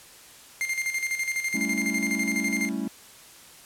45% pulse tone with tremolo, 2108 Hz, C7, 12 cents sharp, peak -24 dBFS, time 0.61-2.69 s, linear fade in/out 0 ms, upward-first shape square, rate 12 Hz, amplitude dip 60%
triangle chord, A dominant seventh, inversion third, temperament equal, 196 / 220 / 277.2 / 329.6 Hz, G3 / A3 / C#4 / E4, 0 / 0 / 0 / 0 cents, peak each -31 / -29 / -30 / -34 dBFS, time 1.54-2.88 s, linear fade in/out 5 ms
effects white hiss -49 dBFS RMS until 3.65 s + low-pass 12000 Hz 12 dB/octave

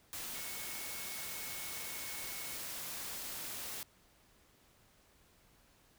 sine tone in noise, 2202 Hz, C#7, 12 cents flat, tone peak -51 dBFS, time 0.35-2.56 s, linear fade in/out 0 ms, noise white, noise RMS -43 dBFS, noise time 0.13-3.83 s, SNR -11 dB, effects pink hiss -67 dBFS RMS until 5.98 s

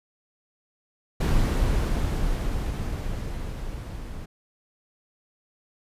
brown noise with level ramp, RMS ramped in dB -20 to -36 dBFS, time 1.2-4.26 s, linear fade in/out 10 ms, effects resampled to 32000 Hz

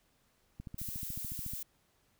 click train, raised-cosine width 5 ms, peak -31 dBFS, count 14, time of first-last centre 0.6-1.535 s, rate 13.9 Hz
violet noise, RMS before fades -41 dBFS, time 0.78-1.63 s, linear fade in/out 5 ms
effects pink hiss -72 dBFS RMS until 2.19 s

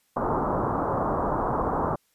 white low-pass noise, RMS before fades -26 dBFS, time 0.16-1.96 s, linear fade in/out 10 ms, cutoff 1200 Hz, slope 48 dB/octave, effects white hiss -68 dBFS RMS until 2.14 s + resampled to 32000 Hz

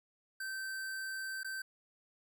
square tone with dropouts, 1551 Hz, G6, 19 cents flat, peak -39 dBFS, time 0.4-1.62 s, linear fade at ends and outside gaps 5 ms, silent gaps 1.433-1.445 s, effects none

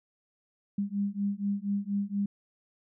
sine beating tone pair, 199.1 / 203.3 Hz, G3 / G#3, +27 / -37 cents, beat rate 4.2 Hz, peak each -31 dBFS, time 0.78-2.26 s, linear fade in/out 5 ms, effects none

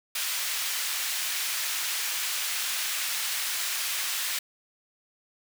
pink high-pass noise, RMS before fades -30 dBFS, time 0.15-4.39 s, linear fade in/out 5 ms, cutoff 2000 Hz, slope 12 dB/octave, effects none

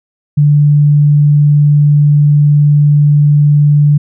sine tone, 146.83 Hz, D3, in tune, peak -4 dBFS, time 0.37-3.98 s, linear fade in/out 10 ms, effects none

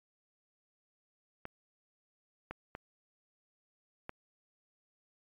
clicks, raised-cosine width 0.5 ms, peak -25 dBFS, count 4, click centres 1.454 / 2.51 / 2.751 / 4.094 s, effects MP3 96 kbps

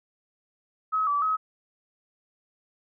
sine tone with pitch steps, 1279 / 1154 / 1276 Hz, D#6 / D6 / D#6, +47 / -31 / +43 cents, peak -22 dBFS, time 0.92-1.37 s, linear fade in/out 20 ms, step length 150 ms, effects none

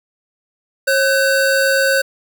square tone pair together, 542.2 / 1519 Hz, C#5 / F#6, -38 / +45 cents, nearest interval octave + tritone, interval 1783 cents, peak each -16 dBFS, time 0.87-2.02 s, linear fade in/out 10 ms, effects none

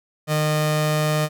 sawtooth tone pair together, 152.85 / 305.7 Hz, D#3 / D#4, -30 / -30 cents, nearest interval octave, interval 1200 cents, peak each -15 / -18 dBFS, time 0.27-1.29 s, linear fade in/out 50 ms, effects none

